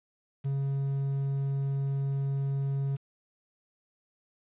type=tone with quantisation; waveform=triangle; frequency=137.8 Hz; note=C#3; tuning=10 cents flat; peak=-25 dBFS; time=0.44-2.97 s; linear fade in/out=20 ms; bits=9; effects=resampled to 8000 Hz